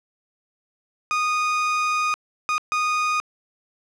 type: tone bursts at uneven times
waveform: 30% pulse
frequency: 1236 Hz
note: D#6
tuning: 12 cents flat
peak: -17 dBFS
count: 3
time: 1.11-2.14 / 2.49-2.58 / 2.72-3.2 s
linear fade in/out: 0 ms
effects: low-pass 6000 Hz 12 dB/octave